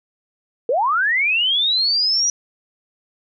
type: linear sweep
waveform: sine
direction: up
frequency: 441.5 to 5850 Hz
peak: -15 dBFS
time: 0.69-2.3 s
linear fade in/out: 2 ms
effects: none